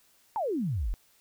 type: exponential sweep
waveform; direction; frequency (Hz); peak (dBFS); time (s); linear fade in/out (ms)
sine; down; 932.3 to 36.71; -27; 0.36-0.94; 0
effects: white hiss -64 dBFS RMS until 1.2 s